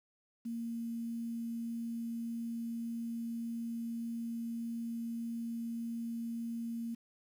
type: tone with quantisation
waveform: sine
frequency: 231.7 Hz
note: A#3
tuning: 10 cents flat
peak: -36 dBFS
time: 0.45-6.95 s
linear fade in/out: 10 ms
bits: 10
effects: none